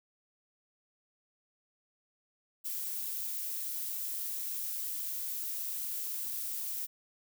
violet noise, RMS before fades -37 dBFS, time 2.64-6.87 s, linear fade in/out 20 ms, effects none

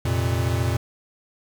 square chord, F suspended fourth, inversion none, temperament equal with one note detuned, 88.27 / 116.54 / 130.81 Hz, F2 / Bb2 / C3, +19 / 0 / 0 cents, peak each -25 / -24 / -30 dBFS, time 0.05-0.77 s, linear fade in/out 5 ms, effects 8-bit

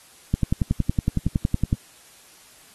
click train, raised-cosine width 5 ms, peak -7 dBFS, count 16, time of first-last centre 0.34-1.729 s, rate 10.8 Hz, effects white hiss -51 dBFS RMS until 2.74 s + AAC 32 kbps

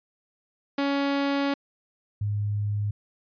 sawtooth / sine tone pair in turn, 280 / 103.5 Hz, C#4 / G#2, +18 / -5 cents, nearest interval octave + perfect fourth, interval 1723 cents, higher first, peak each -19 / -24 dBFS, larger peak first, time 0.78-1.54 / 2.21-2.91 s, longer first, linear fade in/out 5 ms, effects resampled to 11025 Hz

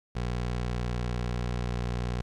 20% pulse tone, 60.4 Hz, B1, 38 cents flat, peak -24 dBFS, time 0.15-2.22 s, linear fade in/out 10 ms, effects low-pass 6000 Hz 12 dB/octave + 11-bit

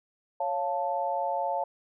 sine chord, Db augmented, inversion none, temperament equal, 554.4 / 698.5 / 880 Hz, Db5 / F5 / A5, 0 / 0 / 0 cents, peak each -32 / -31 / -30 dBFS, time 0.4-1.64 s, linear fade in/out 5 ms, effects none

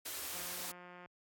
white band-stop noise, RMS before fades -42 dBFS, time 0.05-0.72 s, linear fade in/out 10 ms, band 120 to 240 Hz, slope 96 dB/octave
click train, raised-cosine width 0.5 ms, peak -38 dBFS, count 129, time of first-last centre 0.34-1.059 s, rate 178 Hz
effects high-pass 60 Hz 12 dB/octave + AAC 64 kbps

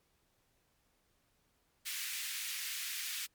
pink high-pass noise, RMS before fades -40 dBFS, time 1.85-3.27 s, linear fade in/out 20 ms, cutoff 1900 Hz, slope 24 dB/octave, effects pink hiss -75 dBFS RMS until 3.34 s + MP3 96 kbps

